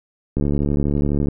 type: click train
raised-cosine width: 3 ms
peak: -8 dBFS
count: 67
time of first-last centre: 0.37-1.285 s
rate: 72.1 Hz
effects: none

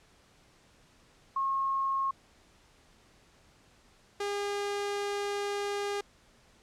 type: tone pair in turn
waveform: sine / sawtooth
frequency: 1083 / 405.7 Hz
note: C#6 / G#4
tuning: -41 / -41 cents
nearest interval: octave + perfect fourth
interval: 1700 cents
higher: first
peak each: -27 dBFS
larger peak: neither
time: 1.36-2.11 / 4.2-6.01 s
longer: second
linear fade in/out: 5 ms
effects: pink hiss -62 dBFS RMS until 6.62 s + low-pass 8000 Hz 12 dB/octave

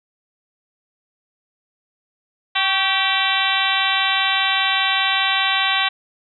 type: harmonic tone with a mistuned harmonic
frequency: 387.5 Hz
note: G4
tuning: 20 cents flat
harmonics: 2 / 3 / 4 / 5 / 6 / 7 / 8 / 9 / 10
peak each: -25 / -25 / -25 / -25 / -25 / -25 / -25 / -25 / -25 dBFS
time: 2.55-5.89 s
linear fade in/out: 10 ms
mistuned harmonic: 3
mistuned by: -57 cents
effects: none

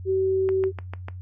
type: tone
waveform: sine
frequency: 381.2 Hz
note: G4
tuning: 48 cents flat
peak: -19 dBFS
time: 0.05-0.72 s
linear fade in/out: 50 ms
type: click train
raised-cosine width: 0.5 ms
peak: -19 dBFS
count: 5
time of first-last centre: 0.49-1.084 s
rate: 6.73 Hz
effects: noise-tail reverb RT60 0.2 s tail -19 dB re dry + added 91 Hz sine -34 dBFS peak until 1.21 s

